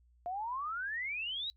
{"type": "exponential sweep", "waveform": "sine", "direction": "up", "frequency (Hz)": [690, 3951], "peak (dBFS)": -35, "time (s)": [0.26, 1.5], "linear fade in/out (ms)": 0, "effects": ["noise-tail reverb RT60 0.1 s tail -24 dB re dry", "added 60 Hz sine -63 dBFS peak until 1.56 s"]}